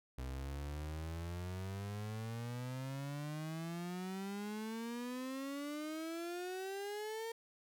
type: exponential sweep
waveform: 35% pulse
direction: up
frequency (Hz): 63.1 to 460.6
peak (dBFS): -39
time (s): 0.18-7.32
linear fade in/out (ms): 5
effects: none